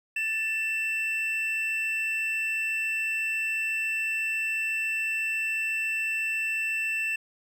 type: tone pair together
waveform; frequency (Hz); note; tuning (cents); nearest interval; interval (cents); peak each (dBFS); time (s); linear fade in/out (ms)
triangle; 1759 / 2673; A6 / E7; -1 / +23; perfect fifth; 724; -33 / -25; 0.16-7.16; 5
effects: none